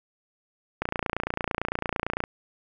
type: click train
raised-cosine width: 0.5 ms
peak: -11 dBFS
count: 42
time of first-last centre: 0.82-2.239 s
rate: 28.9 Hz
effects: none